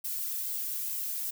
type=noise with flanger; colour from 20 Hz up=violet; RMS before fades=-34 dBFS; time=0.04-1.31 s; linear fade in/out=10 ms; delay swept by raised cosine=1.9 to 2.52 ms; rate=2.3 Hz; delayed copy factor=+0.9; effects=none